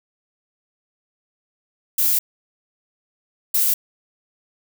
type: noise bursts at uneven times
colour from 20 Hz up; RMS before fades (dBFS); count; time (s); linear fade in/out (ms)
violet; -18; 2; 1.98-2.19 / 3.54-3.74; 5
effects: none